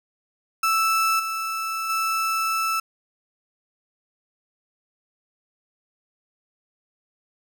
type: tone with level steps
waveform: 35% pulse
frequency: 1318.5 Hz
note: E6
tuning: in tune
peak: -17 / -24 / -20 dBFS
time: 0.63-2.8 s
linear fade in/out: 5 ms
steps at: 1.19 / 1.89 s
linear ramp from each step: 10 ms
effects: none